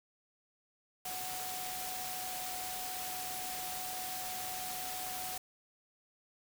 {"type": "tone in noise", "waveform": "sine", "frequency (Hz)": 740, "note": "F#5", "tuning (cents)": 0, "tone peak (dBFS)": -43, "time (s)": [1.05, 5.38], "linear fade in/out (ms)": 5, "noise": "white", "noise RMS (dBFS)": -41, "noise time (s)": [1.05, 5.38], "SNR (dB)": -5, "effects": []}